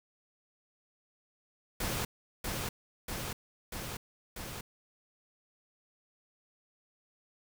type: noise with echo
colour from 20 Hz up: pink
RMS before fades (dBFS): -34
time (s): 1.8-2.05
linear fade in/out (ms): 5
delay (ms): 640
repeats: 4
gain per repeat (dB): -2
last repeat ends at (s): 4.61
effects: none

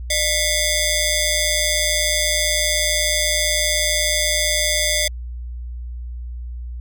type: ring-modulated tone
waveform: 10% pulse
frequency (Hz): 1383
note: F6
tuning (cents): -17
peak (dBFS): -6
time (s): 0.1-5.08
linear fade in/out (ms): 5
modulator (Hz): 776
effects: added 60 Hz sine -27 dBFS peak until 6.8 s

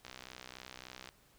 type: click train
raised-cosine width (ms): 0.2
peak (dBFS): -29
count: 67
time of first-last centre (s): 0.05-1.089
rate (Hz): 63.5
effects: pink hiss -66 dBFS RMS until 1.38 s

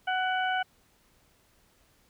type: harmonic tone with a mistuned harmonic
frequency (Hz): 744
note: F#5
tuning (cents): +9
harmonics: 1 / 2 / 3 / 4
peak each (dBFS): -28 / -30 / -40 / -37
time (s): 0.07-0.63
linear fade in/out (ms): 10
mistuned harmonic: 3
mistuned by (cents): +32
effects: pink hiss -65 dBFS RMS until 2.09 s

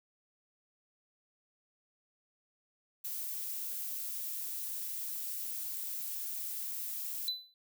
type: noise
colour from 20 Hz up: violet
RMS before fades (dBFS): -39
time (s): 3.04-7.29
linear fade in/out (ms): 10
type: tone with exponential decay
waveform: triangle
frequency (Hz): 4000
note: B7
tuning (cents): +21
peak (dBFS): -27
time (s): 7.28-7.54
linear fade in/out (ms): 1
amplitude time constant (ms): 55
effects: none

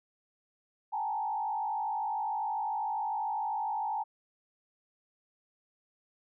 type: tone with frequency modulation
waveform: sine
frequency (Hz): 853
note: G#5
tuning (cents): +46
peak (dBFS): -30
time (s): 0.92-4.04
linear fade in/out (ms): 20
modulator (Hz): 52.7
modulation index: 1.2
effects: none

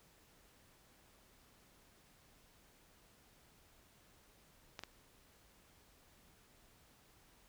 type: clicks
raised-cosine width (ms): 0.2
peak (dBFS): -27 / -27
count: 2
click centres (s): 4.792 / 4.836
effects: pink hiss -67 dBFS RMS until 7.48 s

